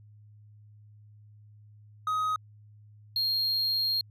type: tone pair in turn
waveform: triangle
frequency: 1259 / 4235 Hz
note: D#6 / C8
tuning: +20 / +20 cents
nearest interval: octave + major sixth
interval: 2100 cents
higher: second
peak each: -24 dBFS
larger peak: neither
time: 2.07-2.36 / 3.16-4.01 s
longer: second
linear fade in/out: 2 ms
effects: added 105 Hz sine -51 dBFS peak until 4.1 s